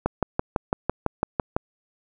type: click train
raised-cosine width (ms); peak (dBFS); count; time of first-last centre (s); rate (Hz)
1; -7; 10; 0.06-1.565; 5.98
effects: none